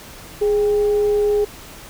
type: tone with frequency modulation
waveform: sine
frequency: 415.3 Hz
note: G#4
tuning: in tune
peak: -14 dBFS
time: 0.41-1.45 s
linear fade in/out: 10 ms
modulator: 378 Hz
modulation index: 0.2
effects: pink hiss -39 dBFS RMS until 1.89 s